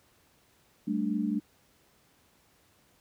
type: chord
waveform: sine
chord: G suspended second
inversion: none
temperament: equal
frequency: 196 / 220 / 293.7 Hz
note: G3 / A3 / D4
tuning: 0 / 0 / 0 cents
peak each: -32 / -30 / -32 dBFS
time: 0.87-1.4 s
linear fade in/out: 10 ms
effects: pink hiss -65 dBFS RMS until 3 s + high-pass 60 Hz 12 dB/octave